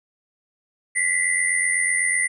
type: tone cluster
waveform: sine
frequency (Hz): 1964 / 2052 / 9320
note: B6 / C7 / D9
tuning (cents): -10 / -34 / -14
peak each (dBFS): -23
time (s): 0.95-2.28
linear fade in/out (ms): 20
effects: none